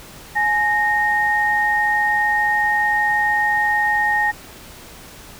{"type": "tone pair together", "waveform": "sine", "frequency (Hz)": [841, 1852.3], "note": ["G#5", "A#6"], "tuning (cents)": [22, -12], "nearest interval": "octave + major second", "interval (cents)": 1366, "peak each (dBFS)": [-19, -17], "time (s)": [0.35, 4.32], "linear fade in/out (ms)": 20, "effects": ["pink hiss -40 dBFS RMS until 5.39 s"]}